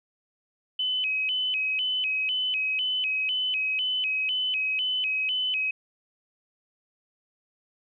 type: tone with vibrato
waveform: sine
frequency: 2771 Hz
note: F7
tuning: 14 cents flat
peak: -24 dBFS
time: 0.79-5.71 s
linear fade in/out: 5 ms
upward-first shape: square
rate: 2 Hz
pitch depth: 150 cents each way
effects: none